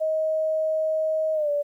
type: tone with pitch glide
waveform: sine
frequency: 630 to 581.1 Hz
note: D#5 to D5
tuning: +21 to -18 cents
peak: -21 dBFS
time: 0-1.63 s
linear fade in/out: 20 ms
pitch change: -139 cents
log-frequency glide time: 1.34-1.5 s
effects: 10-bit